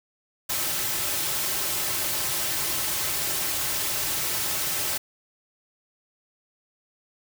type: noise with comb filter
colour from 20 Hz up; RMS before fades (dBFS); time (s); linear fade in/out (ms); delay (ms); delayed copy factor
white; -27; 0.49-4.98; 10; 4.2; -0.55
effects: none